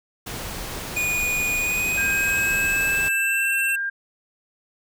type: noise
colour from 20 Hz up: pink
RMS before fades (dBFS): -32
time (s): 0.26-3.09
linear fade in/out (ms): 10
type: tone with pitch glide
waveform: square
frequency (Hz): 2459 to 2697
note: D#7 to E7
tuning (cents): -21 to +39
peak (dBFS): -22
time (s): 0.96-3.76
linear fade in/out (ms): 10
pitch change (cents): +160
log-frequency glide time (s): 1.56-3.53
type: tone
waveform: sine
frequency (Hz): 1600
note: G6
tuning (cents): +35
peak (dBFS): -23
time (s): 1.97-3.9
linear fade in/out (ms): 10
effects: none